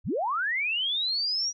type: linear sweep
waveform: sine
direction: up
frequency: 34 to 5820 Hz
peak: -25 dBFS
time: 0.04-1.53 s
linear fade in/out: 50 ms
effects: none